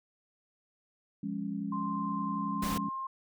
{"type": "chord", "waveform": "sine", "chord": "Db major", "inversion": "first", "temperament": "equal with one note detuned", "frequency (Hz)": [174.61, 205.3, 277.2], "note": ["F3", "Ab3", "Db4"], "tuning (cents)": [0, -20, 0], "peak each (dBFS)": [-39, -35, -38], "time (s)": [1.23, 2.89], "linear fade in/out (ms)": 5}
{"type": "tone with pitch glide", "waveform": "sine", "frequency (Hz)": [1046.5, 1061.7], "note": ["C6", "C6"], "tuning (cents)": [0, 25], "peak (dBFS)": -34, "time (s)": [1.72, 3.07], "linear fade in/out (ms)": 5, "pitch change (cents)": 25, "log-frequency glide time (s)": [2.56, 2.95]}
{"type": "noise", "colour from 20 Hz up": "pink", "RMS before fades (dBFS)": -37, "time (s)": [2.62, 2.78], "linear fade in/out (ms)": 5}
{"effects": []}